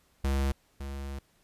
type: tone pair in turn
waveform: square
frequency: 68.2 / 68.91 Hz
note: C#2 / C#2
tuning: -28 / -10 cents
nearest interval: unison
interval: 18 cents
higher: second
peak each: -26 / -36 dBFS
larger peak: first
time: 0.24-0.52 / 0.8-1.19 s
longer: second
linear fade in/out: 5 ms
effects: pink hiss -67 dBFS RMS until 1.43 s + resampled to 32000 Hz